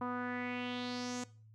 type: tone with low-pass filter sweep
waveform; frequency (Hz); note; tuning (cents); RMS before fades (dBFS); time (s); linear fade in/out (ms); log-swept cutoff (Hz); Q
sawtooth; 246.9; B3; 0; -39; 0.01-1.24; 5; 1100 to 7200; 3.9
effects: noise-tail reverb RT60 0.4 s tail -19 dB re dry + added 109 Hz sine -56 dBFS peak until 1.54 s